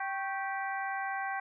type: harmonic tone with a mistuned harmonic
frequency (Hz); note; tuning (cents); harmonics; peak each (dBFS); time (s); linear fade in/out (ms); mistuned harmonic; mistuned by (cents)
390; G4; -9; 2 / 3 / 4 / 5 / 6; -35 / -41 / -38 / -41 / -48; 0-1.4; 5; 3; -100
effects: none